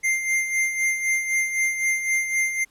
square tone with tremolo, 2098 Hz, C7, 4 cents sharp, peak -19 dBFS, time 0.03-2.65 s, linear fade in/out 20 ms, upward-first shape sine, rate 3.9 Hz, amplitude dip 60%, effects pink hiss -61 dBFS RMS until 2.7 s + low-pass 12000 Hz 12 dB/octave

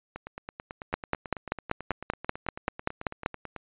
two click trains, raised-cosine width 0.5 ms, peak -22 / -10 dBFS, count 32 / 13, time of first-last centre 0.16-3.563 / 0.94-3.261 s, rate 9.11 / 5.17 Hz, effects resampled to 8000 Hz

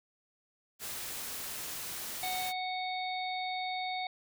white noise, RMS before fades -40 dBFS, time 0.79-2.53 s, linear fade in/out 50 ms
harmonic tone, 740 Hz, F#5, in tune, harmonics 1 / 3 / 5 / 6, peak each -35 / -40 / -41 / -47 dBFS, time 2.23-4.07 s, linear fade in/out 2 ms
effects none

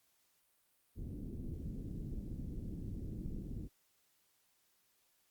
pink low-pass noise, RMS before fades -43 dBFS, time 0.95-3.69 s, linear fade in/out 50 ms, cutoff 310 Hz, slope 24 dB/octave, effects white hiss -75 dBFS RMS until 5.3 s + Opus 48 kbps

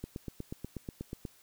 click train, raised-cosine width 3 ms, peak -25 dBFS, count 11, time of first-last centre 0.04-1.252 s, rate 8.25 Hz, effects white hiss -62 dBFS RMS until 1.42 s

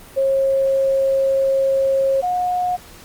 sine tone pair in turn, 540 / 722.4 Hz, C#5 / F#5, -45 / -42 cents, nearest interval perfect fourth, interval 503 cents, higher second, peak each -14 / -17 dBFS, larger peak first, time 0.16-2.22 / 2.22-2.77 s, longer first, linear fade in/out 20 ms, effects pink hiss -42 dBFS RMS until 3.04 s + Opus 32 kbps

